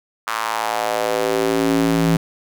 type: tone with high-pass filter sweep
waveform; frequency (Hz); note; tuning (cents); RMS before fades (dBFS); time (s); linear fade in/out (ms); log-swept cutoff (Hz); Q
square; 55.6; A1; +19; -19; 0.27-2.17; 5; 1200 to 180; 2.7
effects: none